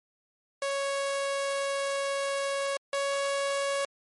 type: tone pair in turn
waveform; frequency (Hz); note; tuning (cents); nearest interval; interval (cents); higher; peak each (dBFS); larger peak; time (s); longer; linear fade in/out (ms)
sawtooth; 554.4 / 557.1; C#5 / C#5; 0 / +9; unison; 9; second; -24 / -23; second; 0.62-2.77 / 2.93-3.85; first; 2
effects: MP3 48 kbps